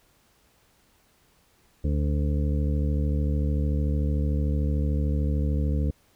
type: harmonic tone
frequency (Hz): 73.42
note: D2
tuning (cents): 0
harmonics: 1 / 2 / 3 / 4 / 6 / 7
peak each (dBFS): -23 / -29 / -33 / -35 / -39 / -40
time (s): 1.84-5.91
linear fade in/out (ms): 5
effects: pink hiss -63 dBFS RMS until 6.15 s